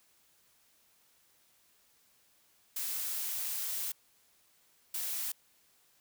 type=noise bursts at uneven times; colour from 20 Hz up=blue; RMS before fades=-36 dBFS; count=2; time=2.76-3.92 / 4.94-5.32 s; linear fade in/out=5 ms; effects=white hiss -68 dBFS RMS until 6 s